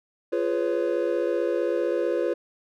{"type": "chord", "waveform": "triangle", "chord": "C# dominant seventh", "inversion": "first", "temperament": "just", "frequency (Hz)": [346.5, 415.8, 498.9, 554.4], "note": ["E#4", "G#4", "B4", "C#5"], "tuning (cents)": [-14, 2, 17, 0], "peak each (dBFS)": [-25, -28, -25, -27], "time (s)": [0.32, 2.34], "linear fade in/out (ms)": 10, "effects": []}